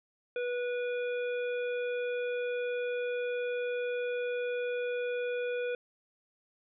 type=harmonic tone; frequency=489.2 Hz; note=B4; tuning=16 cents flat; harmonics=1 / 3 / 5 / 7; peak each=-31 / -41 / -43 / -52 dBFS; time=0.36-5.75 s; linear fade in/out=2 ms; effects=none